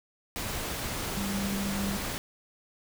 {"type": "tone in noise", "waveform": "sine", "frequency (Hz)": 198.3, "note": "G3", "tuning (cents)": 20, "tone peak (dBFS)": -30, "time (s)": [1.17, 1.97], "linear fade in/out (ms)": 0, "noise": "pink", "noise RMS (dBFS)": -34, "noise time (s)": [0.36, 2.18], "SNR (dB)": 1, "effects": []}